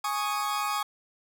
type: chord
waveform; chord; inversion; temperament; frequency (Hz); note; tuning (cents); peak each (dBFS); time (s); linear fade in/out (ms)
40% pulse; Ab suspended fourth; none; equal; 830.6 / 1108.7 / 1244.5; Ab5 / Db6 / Eb6; 0 / 0 / 0; -31; 0.04-0.83; 5
effects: none